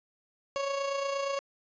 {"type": "tone with amplitude modulation", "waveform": "30% pulse", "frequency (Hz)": 554.4, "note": "C#5", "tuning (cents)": 0, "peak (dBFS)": -25, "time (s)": [0.56, 1.39], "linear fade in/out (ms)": 0, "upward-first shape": "sine", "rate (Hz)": 28.5, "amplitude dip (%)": 45, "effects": ["resampled to 16000 Hz"]}